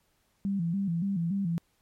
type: tone with vibrato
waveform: sine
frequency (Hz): 182.2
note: F#3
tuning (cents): -26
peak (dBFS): -26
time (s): 0.45-1.58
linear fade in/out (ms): 0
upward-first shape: square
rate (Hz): 3.5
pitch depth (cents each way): 140
effects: pink hiss -71 dBFS RMS until 1.81 s + MP3 64 kbps